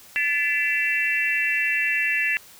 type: tone cluster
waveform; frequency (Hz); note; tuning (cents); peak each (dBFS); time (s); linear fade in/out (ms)
sine; 1738 / 2018 / 2325 / 2695; A6 / B6 / D7 / E7; -22 / +37 / -18 / +38; -25 / -26 / -29 / -24; 0.16-2.37; 0
effects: white hiss -48 dBFS RMS until 2.59 s